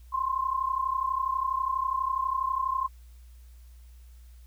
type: tone pair together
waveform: sine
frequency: 1036.8 / 1069 Hz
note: C6 / C6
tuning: -16 / +37 cents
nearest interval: minor second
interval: 53 cents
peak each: -29 / -28 dBFS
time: 0.12-2.88 s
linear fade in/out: 20 ms
effects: added 60 Hz sine -47 dBFS peak until 4.46 s + white hiss -65 dBFS RMS until 4.46 s